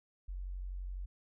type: tone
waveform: sine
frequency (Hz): 45.93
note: F#1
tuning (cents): -12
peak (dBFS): -38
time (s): 0.28-1.06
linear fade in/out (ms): 10
effects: none